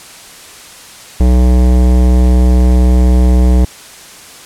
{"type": "tone with hard clipping", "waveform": "sine", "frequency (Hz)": 62, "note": "B1", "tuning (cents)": 7, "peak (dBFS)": -7, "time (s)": [1.2, 3.65], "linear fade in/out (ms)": 5, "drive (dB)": 17, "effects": ["white hiss -34 dBFS RMS until 4.45 s", "low-pass 10000 Hz 12 dB/octave"]}